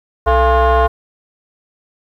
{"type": "tone with frequency modulation", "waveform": "sine", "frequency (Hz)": 311.1, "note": "D#4", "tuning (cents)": 0, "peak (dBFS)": -6, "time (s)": [0.26, 0.88], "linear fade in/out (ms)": 20, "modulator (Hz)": 376, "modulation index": 2.3, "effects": ["tanh soft clip ceiling -8 dBFS", "8-bit"]}